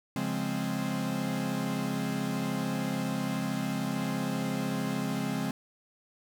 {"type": "chord", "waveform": "45% pulse", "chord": "Db major seventh", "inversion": "none", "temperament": "equal", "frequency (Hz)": [138.59, 174.61, 207.7, 261.6], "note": ["Db3", "F3", "Ab3", "C4"], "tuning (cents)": [0, 0, 0, 0], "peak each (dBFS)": [-37, -36, -34, -34], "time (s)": [0.16, 5.51], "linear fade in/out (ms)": 2, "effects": []}